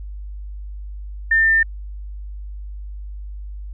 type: tone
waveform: sine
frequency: 1799 Hz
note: A6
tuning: 38 cents sharp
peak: -12 dBFS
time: 1.31-1.63 s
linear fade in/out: 5 ms
effects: added 50 Hz sine -29 dBFS peak until 3.73 s